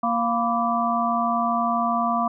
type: harmonic tone with a mistuned harmonic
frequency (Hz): 233.1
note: A#3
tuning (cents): 0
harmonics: 1 / 3 / 4 / 5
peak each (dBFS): -26 / -24 / -28 / -24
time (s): 0.03-2.28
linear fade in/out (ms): 5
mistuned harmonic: 4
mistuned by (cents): +110
effects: none